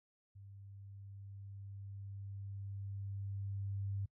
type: tone with level ramp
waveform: sine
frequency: 99 Hz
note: G2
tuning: 18 cents sharp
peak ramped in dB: -52 to -36 dBFS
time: 0.35-4.06 s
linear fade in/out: 10 ms
effects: noise-tail reverb RT60 0.1 s tail -23 dB re dry